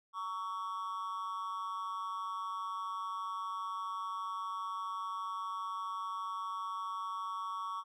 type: tone with amplitude modulation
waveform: triangle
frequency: 1122 Hz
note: C#6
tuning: 21 cents sharp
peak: -31 dBFS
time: 0.13-7.84 s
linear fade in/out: 50 ms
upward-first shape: sine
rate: 195 Hz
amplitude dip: 85%
effects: none